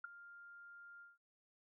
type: tone with ADSR envelope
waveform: sine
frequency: 1400 Hz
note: F6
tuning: 4 cents sharp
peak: -39 dBFS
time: 0.04-1.18 s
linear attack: 5 ms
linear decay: 11 ms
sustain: -15 dB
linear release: 170 ms
effects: none